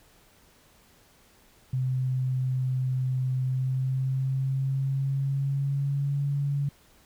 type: tone with pitch glide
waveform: sine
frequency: 129.1 to 141.6 Hz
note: C3 to C#3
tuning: -23 to +37 cents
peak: -24 dBFS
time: 1.73-6.69 s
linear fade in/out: 5 ms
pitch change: +160 cents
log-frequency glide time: 3.4-6.24 s
effects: pink hiss -59 dBFS RMS until 7.05 s